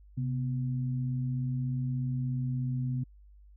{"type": "tone pair together", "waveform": "sine", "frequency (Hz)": [130.46, 247.2], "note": ["C3", "B3"], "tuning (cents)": [-5, 2], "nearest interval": "major seventh", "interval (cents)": 1107, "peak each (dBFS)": [-29, -37], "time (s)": [0.17, 3.04], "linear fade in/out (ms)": 10, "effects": ["added 50 Hz sine -52 dBFS peak until 3.56 s"]}